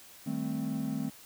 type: chord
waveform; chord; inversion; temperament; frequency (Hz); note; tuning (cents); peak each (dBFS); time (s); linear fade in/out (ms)
triangle; A half-diminished seventh; second; equal; 155.56 / 196 / 220 / 261.6; Eb3 / G3 / A3 / C4; 0 / 0 / 0 / 0; -36 / -38 / -33 / -33; 0.26-1.1; 10
effects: white hiss -53 dBFS RMS until 1.25 s